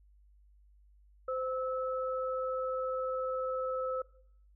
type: tone pair together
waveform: sine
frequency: 517 / 1302.8 Hz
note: C5 / E6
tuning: -21 / -21 cents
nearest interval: octave + major third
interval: 1600 cents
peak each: -33 / -37 dBFS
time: 1.28-4.02 s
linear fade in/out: 5 ms
effects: noise-tail reverb RT60 0.7 s tail -21 dB re dry + added 50 Hz sine -59 dBFS peak until 4.55 s